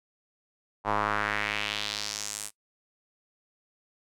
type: tone with band-pass filter sweep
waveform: square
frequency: 52.3 Hz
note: G#1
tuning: 13 cents sharp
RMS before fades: -31 dBFS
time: 0.84-2.51 s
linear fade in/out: 50 ms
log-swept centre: 900 to 9500 Hz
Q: 2.2
effects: noise-tail reverb RT60 0.1 s tail -21 dB re dry